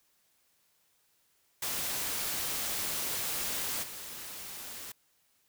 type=noise with level steps; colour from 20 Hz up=white; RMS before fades=-34 / -43 dBFS; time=1.62-4.92 s; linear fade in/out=5 ms; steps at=3.82 s; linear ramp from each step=20 ms; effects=white hiss -71 dBFS RMS until 5.48 s